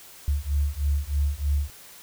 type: beating tone pair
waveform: sine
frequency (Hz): 70.3 / 73.5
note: C#2 / D2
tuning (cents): +25 / +2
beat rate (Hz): 3.2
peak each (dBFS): -25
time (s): 0.28-1.7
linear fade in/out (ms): 0
effects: white hiss -47 dBFS RMS until 2.02 s